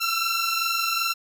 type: tone pair together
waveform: 15% pulse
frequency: 1339.4 / 1362 Hz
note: E6 / F6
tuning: +27 / -44 cents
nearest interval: unison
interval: 29 cents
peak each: -19 dBFS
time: 0-1.14 s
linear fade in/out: 20 ms
effects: none